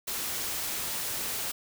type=noise; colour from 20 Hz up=white; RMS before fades=-33 dBFS; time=0.07-1.52 s; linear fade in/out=10 ms; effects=none